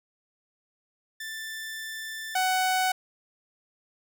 sawtooth tone pair in turn, 1769 / 746.6 Hz, A6 / F#5, +9 / +15 cents, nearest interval octave + minor third, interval 1494 cents, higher first, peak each -31 / -19 dBFS, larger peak second, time 1.2-2.35 / 2.35-2.92 s, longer first, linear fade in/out 5 ms, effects none

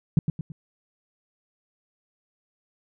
sine tone with echo, 155.3 Hz, D#3, 3 cents flat, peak -13 dBFS, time 0.17-0.19 s, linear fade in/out 2 ms, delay 110 ms, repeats 3, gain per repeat -7 dB, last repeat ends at 0.52 s, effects none

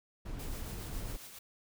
brown noise, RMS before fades -40 dBFS, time 0.25-1.17 s, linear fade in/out 10 ms
white noise with tremolo, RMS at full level -48 dBFS, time 0.39-1.39 s, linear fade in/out 5 ms, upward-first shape triangle, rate 7.3 Hz, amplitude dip 45%
effects none

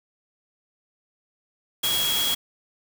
sine tone in noise, 3317 Hz, G#7, 3 cents flat, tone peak -23 dBFS, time 1.83-2.35 s, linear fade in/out 10 ms, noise white, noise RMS -27 dBFS, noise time 1.83-2.35 s, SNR +1 dB, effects none

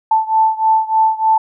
sine beating tone pair, 880 / 883.3 Hz, A5 / A5, 0 / +6 cents, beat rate 3.3 Hz, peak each -13 / -15 dBFS, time 0.11-1.38 s, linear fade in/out 5 ms, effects none

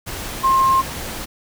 sine tone in noise, 1062 Hz, C6, 25 cents sharp, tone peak -12 dBFS, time 0.43-0.82 s, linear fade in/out 20 ms, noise pink, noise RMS -29 dBFS, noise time 0.06-1.26 s, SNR +14 dB, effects none

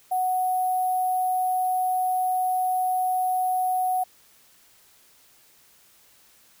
sine tone with sample-and-hold, 740 Hz, F#5, in tune, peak -21 dBFS, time 0.11-4.04 s, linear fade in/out 10 ms, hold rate 11025 Hz, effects white hiss -57 dBFS RMS until 6.6 s

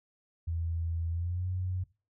sine tone with pitch glide, 83.2 to 91.78 Hz, E2 to F#2, +17 to -14 cents, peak -30 dBFS, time 0.47-1.84 s, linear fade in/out 10 ms, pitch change +169 cents, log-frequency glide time 1.1-1.47 s, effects noise-tail reverb RT60 0.3 s tail -19 dB re dry

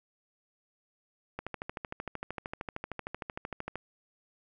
click train, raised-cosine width 0.5 ms, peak -21 dBFS, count 32, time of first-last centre 1.39-3.756 s, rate 13.1 Hz, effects none

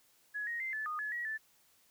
sine tone with pitch steps, 1685 / 1875 / 2081 / 1738 / 1231 / 1708 / 1912 / 1756 Hz, G#6 / A#6 / C7 / A6 / D#6 / G#6 / A#6 / A6, +25 / +10 / -10 / -22 / -19 / +48 / +43 / -4 cents, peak -35 dBFS, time 0.34-1.38 s, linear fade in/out 20 ms, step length 130 ms, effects white hiss -68 dBFS RMS until 1.9 s

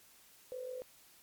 sine tone with amplitude modulation, 507 Hz, B4, 45 cents sharp, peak -37 dBFS, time 0.52-0.82 s, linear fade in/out 0 ms, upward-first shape sine, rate 47.4 Hz, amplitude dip 60%, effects white hiss -62 dBFS RMS until 1.22 s + MP3 96 kbps

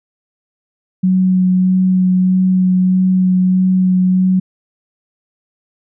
sine tone with vibrato, 185 Hz, F#3, in tune, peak -9 dBFS, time 1.03-4.4 s, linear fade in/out 10 ms, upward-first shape sine, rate 1.6 Hz, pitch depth 11 cents each way, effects none

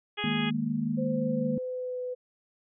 harmonic tone, 415.2 Hz, G#4, in tune, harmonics 1 / 2 / 3 / 4 / 5 / 6 / 7 / 8, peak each -39 / -39 / -40 / -39 / -38 / -37 / -38 / -37 dBFS, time 0.17-0.51 s, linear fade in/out 20 ms
sine chord, D# suspended fourth, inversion none, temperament equal, 155.56 / 207.7 / 233.1 Hz, D#3 / G#3 / A#3, 0 / 0 / 0 cents, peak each -33 / -32 / -29 dBFS, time 0.24-1.58 s, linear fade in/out 2 ms
sine tone with pitch glide, 520 to 500.3 Hz, C5 to B4, -11 to +22 cents, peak -31 dBFS, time 0.97-2.15 s, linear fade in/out 20 ms, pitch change -67 cents, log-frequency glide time 1.07-2.01 s
effects none

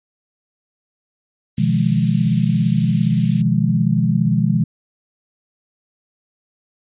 white band-stop noise, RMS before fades -34 dBFS, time 1.57-3.42 s, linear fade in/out 10 ms, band 210 to 2200 Hz, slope 24 dB/octave
sine chord, F half-diminished seventh, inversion second, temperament just, 125.72 / 157.15 / 174.61 / 209.5 Hz, Cb3 / Eb3 / F3 / Ab3, +31 / +18 / 0 / +15 cents, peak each -19 dBFS, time 1.58-4.64 s, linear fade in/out 5 ms
effects resampled to 8000 Hz

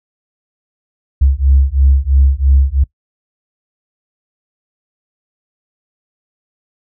sine beating tone pair, 66.7 / 69.7 Hz, C2 / C#2, +34 / +10 cents, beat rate 3 Hz, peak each -10 dBFS, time 1.21-2.84 s, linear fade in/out 10 ms, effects noise-tail reverb RT60 0.1 s tail -21 dB re dry + tanh soft clip ceiling -1 dBFS

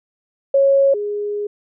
sine tone pair in turn, 550 / 413.3 Hz, C#5 / G#4, -14 / -8 cents, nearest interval perfect fourth, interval 494 cents, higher first, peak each -10 / -20 dBFS, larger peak first, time 0.54-0.94 / 0.94-1.47 s, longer second, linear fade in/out 5 ms, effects none

